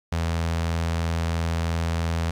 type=tone with notch filter; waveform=sawtooth; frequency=83 Hz; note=E2; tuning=12 cents sharp; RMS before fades=-25 dBFS; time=0.12-2.31 s; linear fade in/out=5 ms; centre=320 Hz; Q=1.7; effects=low-pass 8000 Hz 12 dB/octave + 9-bit